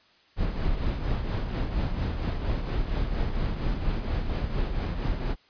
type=noise with tremolo; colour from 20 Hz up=brown; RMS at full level=-25 dBFS; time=0.36-5.36 s; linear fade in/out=50 ms; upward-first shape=triangle; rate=4.3 Hz; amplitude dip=55%; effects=white hiss -60 dBFS RMS until 5.49 s + resampled to 11025 Hz